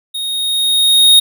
square tone with level ramp, 3729 Hz, A#7, in tune, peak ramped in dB -20 to -4 dBFS, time 0.14-1.2 s, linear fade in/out 10 ms, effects none

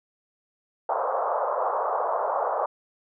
pink band-pass noise, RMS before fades -26 dBFS, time 0.89-2.66 s, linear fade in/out 5 ms, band 500 to 1200 Hz, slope 48 dB/octave, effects none

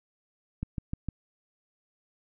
click train, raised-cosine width 5 ms, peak -19 dBFS, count 4, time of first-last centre 0.63-1.087 s, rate 6.57 Hz, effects none

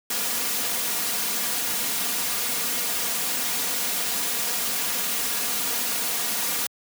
white noise with comb filter, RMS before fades -26 dBFS, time 0.1-6.67 s, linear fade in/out 5 ms, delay 4.2 ms, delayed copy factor +0.6, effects high-pass 100 Hz 12 dB/octave

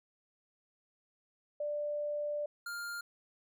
sine / square tone pair in turn, 590 / 1403.3 Hz, D5 / F6, +8 / +8 cents, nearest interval octave + minor third, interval 1500 cents, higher second, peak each -33 / -39 dBFS, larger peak first, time 1.6-2.46 / 2.66-3.01 s, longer first, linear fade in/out 5 ms, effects none

